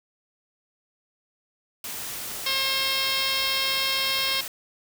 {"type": "noise", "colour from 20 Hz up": "white", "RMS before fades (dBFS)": -34, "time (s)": [1.84, 4.48], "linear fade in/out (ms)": 2}
{"type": "harmonic tone", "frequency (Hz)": 536, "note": "C5", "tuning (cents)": 42, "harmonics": [1, 2, 3, 4, 5, 6, 7, 8, 9, 10], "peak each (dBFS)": [-39, -34, -37, -31, -33, -29, -31, -32, -35, -32], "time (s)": [2.46, 4.41], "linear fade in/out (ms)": 5}
{"effects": []}